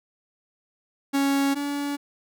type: tone pair in turn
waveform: 45% pulse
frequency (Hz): 277.2 / 285.7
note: C#4 / D4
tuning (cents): 0 / -48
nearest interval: minor second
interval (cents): 52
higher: second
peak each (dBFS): -20 / -26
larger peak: first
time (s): 1.13-1.55 / 1.55-1.97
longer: neither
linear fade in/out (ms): 20
effects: none